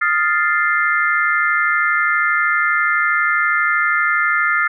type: chord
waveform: sine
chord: F dominant seventh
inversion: third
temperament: equal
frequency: 1244.5 / 1396.9 / 1760 / 2093 Hz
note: Eb6 / F6 / A6 / C7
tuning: 0 / 0 / 0 / 0 cents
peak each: -21 / -18 / -19 / -20 dBFS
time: 0.01-4.68 s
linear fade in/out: 10 ms
effects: none